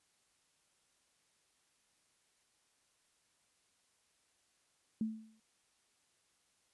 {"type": "tone with exponential decay", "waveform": "sine", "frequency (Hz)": 220, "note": "A3", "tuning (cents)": 0, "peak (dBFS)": -30, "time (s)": [5.01, 5.4], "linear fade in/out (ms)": 2, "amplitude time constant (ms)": 83, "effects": ["white hiss -75 dBFS RMS until 6.73 s", "resampled to 24000 Hz"]}